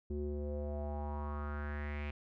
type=tone with low-pass filter sweep; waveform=square; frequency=73.42 Hz; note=D2; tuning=in tune; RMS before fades=-39 dBFS; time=0.1-2.11 s; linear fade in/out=5 ms; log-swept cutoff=330 to 2500 Hz; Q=4.6; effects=none